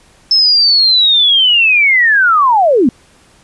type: linear sweep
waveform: sine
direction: down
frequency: 5274 to 215 Hz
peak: -6 dBFS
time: 0.31-2.89 s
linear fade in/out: 2 ms
effects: pink hiss -47 dBFS RMS until 3.43 s + resampled to 24000 Hz